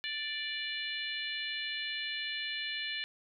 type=harmonic tone; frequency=587.3 Hz; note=D5; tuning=in tune; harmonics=3 / 4 / 5 / 6 / 7; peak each=-40 / -41 / -40 / -42 / -43 dBFS; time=0.04-3.04 s; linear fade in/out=0 ms; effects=none